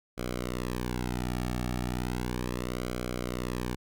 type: tone with flanger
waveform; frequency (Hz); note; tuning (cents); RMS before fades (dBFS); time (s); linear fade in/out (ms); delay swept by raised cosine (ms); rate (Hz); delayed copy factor
sawtooth; 61.4; B1; -9; -33; 0.17-3.76; 20; 1.1 to 2; 0.35; -1
effects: none